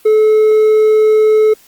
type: tone with hard clipping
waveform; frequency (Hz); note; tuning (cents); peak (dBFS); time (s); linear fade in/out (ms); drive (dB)
triangle; 432; A4; -32; -7; 0.05-1.54; 10; 5
effects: white hiss -46 dBFS RMS until 1.67 s + Opus 32 kbps